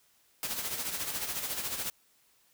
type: noise with tremolo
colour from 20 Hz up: white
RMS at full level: -33 dBFS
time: 0.43-1.9 s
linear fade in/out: 0 ms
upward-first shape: sine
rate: 14 Hz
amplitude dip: 55%
effects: white hiss -67 dBFS RMS until 2.53 s